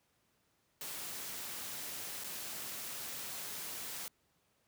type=noise with dropouts; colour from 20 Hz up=white; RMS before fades=-43 dBFS; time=0.81-4.08 s; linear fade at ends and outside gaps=1 ms; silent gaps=2.238-2.243 s; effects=pink hiss -75 dBFS RMS until 4.67 s + high-pass 80 Hz 12 dB/octave